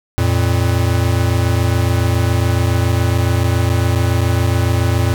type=tone pair together; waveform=square; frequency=87.31 / 114.47 Hz; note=F2 / A#2; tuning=0 / -31 cents; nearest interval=perfect fourth; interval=469 cents; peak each=-16 dBFS; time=0.18-5.14 s; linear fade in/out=0 ms; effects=none